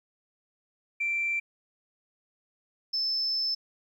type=tone pair in turn; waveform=sine; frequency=2349 / 5264 Hz; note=D7 / E8; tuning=0 / -3 cents; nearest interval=octave + major second; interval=1397 cents; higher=second; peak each=-25 dBFS; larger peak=neither; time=1-1.4 / 2.93-3.55 s; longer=second; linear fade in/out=10 ms; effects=tanh soft clip ceiling -21 dBFS + 11-bit